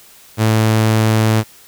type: tone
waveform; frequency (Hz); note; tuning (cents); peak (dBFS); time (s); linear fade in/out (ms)
sawtooth; 110; A2; 0; -7; 0.37-1.44; 50
effects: white hiss -44 dBFS RMS until 1.67 s